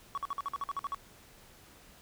triangle tone bursts, 1122 Hz, C#6, 21 cents sharp, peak -29 dBFS, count 11, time 0.15-0.946 s, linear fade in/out 0 ms, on 26 ms, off 51 ms, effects tanh soft clip ceiling -26 dBFS + pink hiss -57 dBFS RMS until 2.01 s

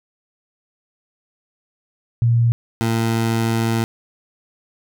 sine / 20% pulse tone pair in turn, 117.4 / 113.86 Hz, A#2 / A#2, +13 / -40 cents, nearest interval minor second, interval 53 cents, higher first, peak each -12 dBFS, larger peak neither, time 2.22-2.52 / 2.81-3.84 s, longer second, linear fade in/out 0 ms, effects none

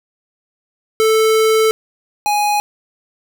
square tone pair in turn, 440 / 830.6 Hz, A4 / G#5, 0 / 0 cents, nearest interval major seventh, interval 1100 cents, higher second, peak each -11 / -14 dBFS, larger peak first, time 1-1.71 / 2.26-2.6 s, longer first, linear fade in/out 0 ms, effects none

